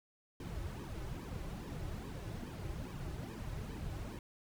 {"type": "noise with flanger", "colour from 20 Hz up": "brown", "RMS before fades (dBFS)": -43, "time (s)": [0.4, 4.19], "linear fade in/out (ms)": 2, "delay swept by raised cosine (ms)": [1.4, 4.4], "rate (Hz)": 2.4, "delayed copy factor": -0.8, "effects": []}